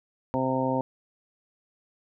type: harmonic tone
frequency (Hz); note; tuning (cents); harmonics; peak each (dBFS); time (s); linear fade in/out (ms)
130.81; C3; 0; 1 / 2 / 3 / 4 / 5 / 6 / 7; -33 / -28 / -36 / -29 / -34 / -37 / -30; 0.34-0.81; 0
effects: none